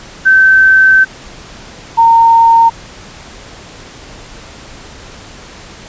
sine tone pair in turn, 1543 / 917.5 Hz, G6 / A#5, -28 / -28 cents, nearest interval major sixth, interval 900 cents, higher first, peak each -3 dBFS, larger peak neither, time 0.25-1.05 / 1.97-2.7 s, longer first, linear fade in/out 20 ms, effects pink hiss -33 dBFS RMS until 5.88 s + resampled to 16000 Hz

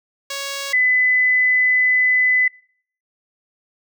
5% pulse / sine tone pair in turn, 555 / 2007 Hz, C#5 / B6, +2 / +27 cents, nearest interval octave + minor seventh, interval 2225 cents, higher second, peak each -13 dBFS, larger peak neither, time 0.3-0.73 / 0.73-2.48 s, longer second, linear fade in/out 5 ms, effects noise-tail reverb RT60 0.6 s tail -25 dB re dry

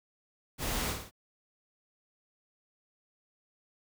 pink noise with echo, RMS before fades -34 dBFS, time 0.58-0.95 s, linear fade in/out 50 ms, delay 54 ms, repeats 3, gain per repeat -5 dB, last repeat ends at 1.112 s, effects none

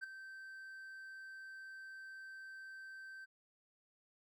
triangle tone with ADSR envelope, 1554 Hz, G6, 16 cents flat, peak -37 dBFS, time 0.01-3.26 s, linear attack 28 ms, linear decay 9 ms, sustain -10 dB, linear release 23 ms, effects none

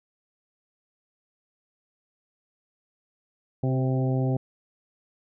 harmonic tone with a mistuned harmonic, 130.81 Hz, C3, in tune, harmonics 1 / 2 / 3 / 4 / 5 / 6, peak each -23 / -29 / -33 / -35 / -37 / -39 dBFS, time 3.63-4.37 s, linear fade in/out 5 ms, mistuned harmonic 3, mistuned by -17 cents, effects none

